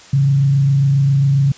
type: tone with frequency modulation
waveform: sine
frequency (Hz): 138.3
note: C#3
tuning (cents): -4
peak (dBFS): -10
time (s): 0.13-1.52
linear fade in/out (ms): 5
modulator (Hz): 27.4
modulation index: 0.31
effects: white hiss -41 dBFS RMS until 1.57 s + resampled to 16000 Hz